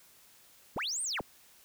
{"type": "linear two-way sweep", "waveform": "sine", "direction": "up then down", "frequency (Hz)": [65.41, 9130, 65.41], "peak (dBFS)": -30, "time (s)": [0.76, 1.21], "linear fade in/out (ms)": 0, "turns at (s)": 1.02, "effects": ["tanh soft clip ceiling -30 dBFS", "white hiss -60 dBFS RMS until 1.64 s"]}